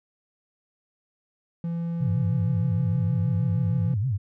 triangle tone, 168.7 Hz, E3, 40 cents sharp, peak -24 dBFS, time 1.64-3.94 s, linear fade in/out 2 ms
sine tone with vibrato, 115.2 Hz, A#2, 20 cents flat, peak -22 dBFS, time 2-4.18 s, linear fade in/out 20 ms, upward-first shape sine, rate 6.4 Hz, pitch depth 290 cents each way
effects none

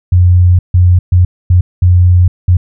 sine tone bursts at uneven times, 89.5 Hz, F2, 43 cents sharp, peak -3 dBFS, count 6, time 0.12-0.59 / 0.74-0.99 / 1.12-1.25 / 1.5-1.61 / 1.82-2.28 / 2.48-2.57 s, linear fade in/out 5 ms, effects none

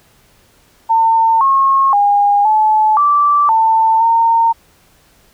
sine tone with pitch steps, 903 / 1085 / 814 / 863 / 1165 / 893 / 916 Hz, A5 / C#6 / G#5 / A5 / D6 / A5 / A#5, +45 / -37 / -35 / -34 / -14 / +25 / -31 cents, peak -8 dBFS, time 0.89-4.53 s, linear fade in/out 20 ms, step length 520 ms, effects pink hiss -51 dBFS RMS until 5.33 s

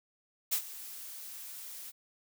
blue noise with ADSR envelope, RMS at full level -28 dBFS, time 0.51-1.92 s, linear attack 20 ms, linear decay 82 ms, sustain -17 dB, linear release 27 ms, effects none

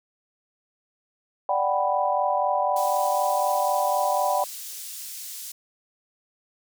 sine chord, G major seventh, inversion second, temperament equal, 587.3 / 740 / 784 / 987.8 Hz, D5 / F#5 / G5 / B5, 0 / 0 / 0 / 0 cents, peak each -26 dBFS, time 1.49-4.44 s, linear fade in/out 2 ms
pink high-pass noise, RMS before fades -37 dBFS, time 2.76-5.52 s, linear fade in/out 5 ms, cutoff 5900 Hz, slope 12 dB/octave
effects none

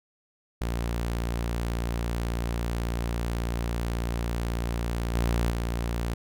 sawtooth tone with level steps, 58.2 Hz, A#1, 2 cents flat, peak -23 / -19 / -23 dBFS, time 0.61-6.14 s, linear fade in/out 5 ms, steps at 5.14 / 5.5 s, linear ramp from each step 10 ms, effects none

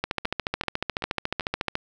two click trains, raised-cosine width 0.3 ms, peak -9 / -16 dBFS, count 25 / 4, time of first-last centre 0.04-1.754 / 0.25-1.408 s, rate 14 / 2.59 Hz, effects none

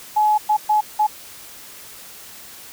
sine tone bursts at uneven times, 849 Hz, G#5, 38 cents sharp, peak -13 dBFS, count 4, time 0.16-0.38 / 0.49-0.57 / 0.69-0.81 / 0.99-1.07 s, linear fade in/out 10 ms, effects white hiss -40 dBFS RMS until 2.72 s

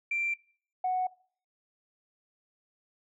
sine tone pair in turn, 2357 / 739 Hz, D7 / F#5, +6 / -2 cents, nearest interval octave + minor sixth, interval 2008 cents, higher first, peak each -27 / -25 dBFS, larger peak second, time 0.11-0.34 / 0.84-1.07 s, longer neither, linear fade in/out 5 ms, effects noise-tail reverb RT60 0.5 s tail -22 dB re dry + tanh soft clip ceiling -22 dBFS

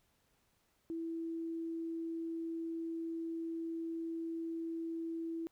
sine tone, 329.6 Hz, E4, in tune, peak -37 dBFS, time 0.9-5.47 s, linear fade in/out 0 ms, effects pink hiss -75 dBFS RMS until 5.51 s

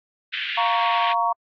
white band-pass noise, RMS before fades -28 dBFS, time 0.32-1.14 s, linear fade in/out 20 ms, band 1600 to 3400 Hz, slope 48 dB/octave
sine chord, Bb minor, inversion second, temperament just, 699.2 / 932.3 / 1118.8 Hz, F5 / Bb5 / Db6, +2 / 0 / +16 cents, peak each -24 / -22 / -23 dBFS, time 0.57-1.33 s, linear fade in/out 10 ms
effects AAC 48 kbps

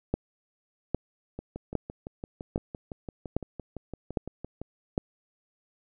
two click trains, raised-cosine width 2 ms, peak -23 / -12 dBFS, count 20 / 7, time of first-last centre 1.39-4.616 / 0.14-4.979 s, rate 5.89 / 1.24 Hz, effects none

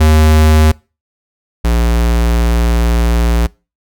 square tone pair in turn, 77.8 / 58.28 Hz, D#2 / A#1, 0 / 0 cents, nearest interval perfect fourth, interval 500 cents, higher first, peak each -6 / -10 dBFS, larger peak first, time 0-0.72 / 1.64-3.47 s, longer second, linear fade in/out 10 ms, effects noise-tail reverb RT60 0.3 s tail -24 dB re dry

